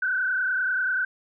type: tone with frequency modulation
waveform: sine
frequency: 1509 Hz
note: F#6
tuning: 34 cents sharp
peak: -22 dBFS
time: 0.02-1.05 s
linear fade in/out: 5 ms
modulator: 30.3 Hz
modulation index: 1.7
effects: none

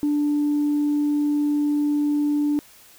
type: tone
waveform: sine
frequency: 293.7 Hz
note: D4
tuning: in tune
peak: -17 dBFS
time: 0.03-2.59 s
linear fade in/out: 0 ms
effects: tanh soft clip ceiling -15 dBFS + white hiss -50 dBFS RMS until 2.98 s

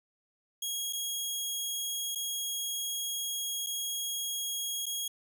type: tone with dropouts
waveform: 15% pulse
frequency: 3293 Hz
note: G#7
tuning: 15 cents flat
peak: -25 dBFS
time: 0.62-5.08 s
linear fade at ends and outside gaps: 5 ms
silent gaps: 0.927-0.931 / 2.15-2.156 / 3.664-3.668 / 4.858-4.864 s
effects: none

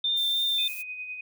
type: tone with vibrato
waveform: sine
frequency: 3589 Hz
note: A7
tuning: 34 cents sharp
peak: -23 dBFS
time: 0.04-0.68 s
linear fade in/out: 5 ms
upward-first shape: triangle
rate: 3.2 Hz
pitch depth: 13 cents each way
type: noise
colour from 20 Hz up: violet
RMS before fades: -40 dBFS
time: 0.16-0.83 s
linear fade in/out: 20 ms
type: tone with tremolo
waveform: sine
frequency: 2500 Hz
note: D#7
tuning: 8 cents sharp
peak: -32 dBFS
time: 0.58-1.21 s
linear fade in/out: 5 ms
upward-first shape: sine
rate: 9.8 Hz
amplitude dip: 45%
effects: none

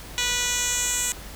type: tone with band-pass filter sweep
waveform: 10% pulse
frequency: 490 Hz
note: B4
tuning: 14 cents flat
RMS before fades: -25 dBFS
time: 0.18-1.12 s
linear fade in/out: 0 ms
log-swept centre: 4800 to 8200 Hz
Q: 2
effects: added 50 Hz sine -40 dBFS peak until 1.35 s + pink hiss -41 dBFS RMS until 1.35 s

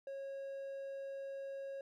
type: tone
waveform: triangle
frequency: 547 Hz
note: C#5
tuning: 23 cents flat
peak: -40 dBFS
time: 0.07-1.81 s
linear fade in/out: 2 ms
effects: none

